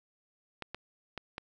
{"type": "clicks", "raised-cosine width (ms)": 0.3, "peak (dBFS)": -22, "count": 4, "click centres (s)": [0.623, 0.746, 1.177, 1.381], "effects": []}